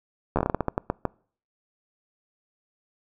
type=slowing click train; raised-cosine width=1 ms; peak=-9 dBFS; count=13; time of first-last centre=0.36-1.053 s; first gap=12 ms; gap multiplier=1.26; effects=noise-tail reverb RT60 0.5 s tail -26 dB re dry